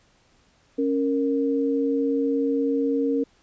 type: tone pair together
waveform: sine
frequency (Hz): 276.1 / 464.3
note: C#4 / A#4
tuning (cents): -7 / -7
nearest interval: major sixth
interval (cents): 900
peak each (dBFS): -22 / -24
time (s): 0.78-3.24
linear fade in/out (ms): 10
effects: pink hiss -61 dBFS RMS until 3.42 s + resampled to 16000 Hz